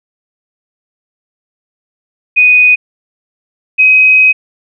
sine tone pair in turn, 2489 / 2527 Hz, D#7 / D#7, 0 / +26 cents, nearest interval unison, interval 26 cents, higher second, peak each -3 dBFS, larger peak neither, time 2.36-2.76 / 3.78-4.33 s, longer second, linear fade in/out 20 ms, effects none

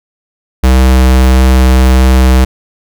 square tone, 64.4 Hz, C2, 27 cents flat, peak -4 dBFS, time 0.63-2.45 s, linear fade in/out 10 ms, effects none

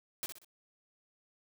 white noise with echo, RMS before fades -37 dBFS, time 0.23-0.26 s, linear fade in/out 0 ms, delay 62 ms, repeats 3, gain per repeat -8 dB, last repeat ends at 0.446 s, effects none

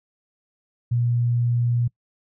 sine tone, 119.9 Hz, A#2, 49 cents sharp, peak -18 dBFS, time 0.91-1.88 s, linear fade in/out 10 ms, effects noise-tail reverb RT60 0.1 s tail -24 dB re dry

